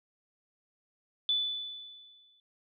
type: tone with exponential decay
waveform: sine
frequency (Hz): 3484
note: A7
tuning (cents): -18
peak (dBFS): -24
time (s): 1.29-2.4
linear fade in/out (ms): 1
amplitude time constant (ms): 240
effects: none